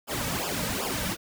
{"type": "noise with flanger", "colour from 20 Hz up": "pink", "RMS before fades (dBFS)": -30, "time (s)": [0.07, 1.17], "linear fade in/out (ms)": 50, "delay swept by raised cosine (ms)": [0.48, 2.88], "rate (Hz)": 2.6, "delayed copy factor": -0.95, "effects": []}